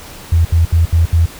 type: tone bursts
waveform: sine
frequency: 83.1 Hz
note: E2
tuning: 15 cents sharp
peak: -7 dBFS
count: 5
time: 0.32-1.258 s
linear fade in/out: 5 ms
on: 130 ms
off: 72 ms
effects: pink hiss -34 dBFS RMS until 1.39 s